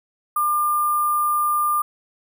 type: tone with sample-and-hold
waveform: sine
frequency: 1200 Hz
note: D6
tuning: 37 cents sharp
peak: -17 dBFS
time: 0.36-1.82 s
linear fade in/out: 5 ms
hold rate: 11025 Hz
effects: none